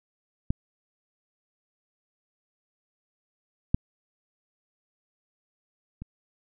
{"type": "clicks", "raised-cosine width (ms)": 5, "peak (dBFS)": [-12, -8, -25], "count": 3, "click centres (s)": [0.505, 3.745, 6.02], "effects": []}